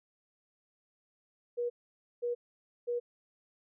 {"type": "tone bursts", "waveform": "sine", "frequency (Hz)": 480.9, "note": "B4", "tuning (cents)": -46, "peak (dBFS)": -30, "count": 3, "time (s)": [1.57, 3], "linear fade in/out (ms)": 20, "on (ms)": 130, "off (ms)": 520, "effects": []}